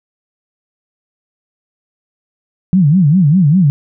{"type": "tone with vibrato", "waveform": "sine", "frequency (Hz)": 165.2, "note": "E3", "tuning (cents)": 4, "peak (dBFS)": -6, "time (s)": [2.73, 3.7], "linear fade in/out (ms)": 0, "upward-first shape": "sine", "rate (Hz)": 5, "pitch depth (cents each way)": 280, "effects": []}